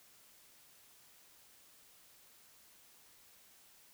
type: silence
effects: white hiss -63 dBFS RMS until 3.93 s